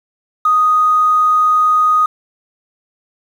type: tone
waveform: triangle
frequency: 1244.5 Hz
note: D#6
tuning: in tune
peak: -5 dBFS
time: 0.45-2.06 s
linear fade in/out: 5 ms
effects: tanh soft clip ceiling -7 dBFS + 7-bit